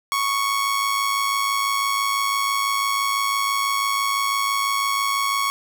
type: tone with amplitude modulation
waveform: sawtooth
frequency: 1108.7 Hz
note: C#6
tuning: in tune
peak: -14 dBFS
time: 0.12-5.5 s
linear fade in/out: 0 ms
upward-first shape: sine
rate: 106 Hz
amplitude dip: 45%
effects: none